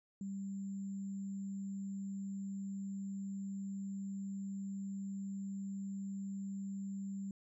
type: tone with sample-and-hold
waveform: sine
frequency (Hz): 196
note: G3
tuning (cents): 0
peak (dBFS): -39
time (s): 0.21-7.31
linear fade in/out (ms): 2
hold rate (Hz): 7350
effects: resampled to 24000 Hz